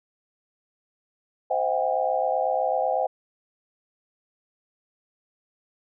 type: tone cluster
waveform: sine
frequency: 519 / 642 / 732 / 800 Hz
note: C5 / E5 / F#5 / G5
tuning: -14 / -46 / -19 / +35 cents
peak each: -27 dBFS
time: 1.5-3.07 s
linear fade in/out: 10 ms
effects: none